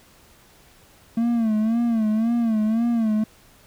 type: tone with vibrato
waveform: triangle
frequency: 225.2 Hz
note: A3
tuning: 40 cents sharp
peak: -16 dBFS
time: 1.17-3.24 s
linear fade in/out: 5 ms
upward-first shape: sine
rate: 1.9 Hz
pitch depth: 92 cents each way
effects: pink hiss -53 dBFS RMS until 3.66 s